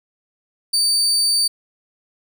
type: tone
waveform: 30% pulse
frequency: 4603 Hz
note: D8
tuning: 36 cents flat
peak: -12 dBFS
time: 0.73-1.48 s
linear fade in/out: 10 ms
effects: none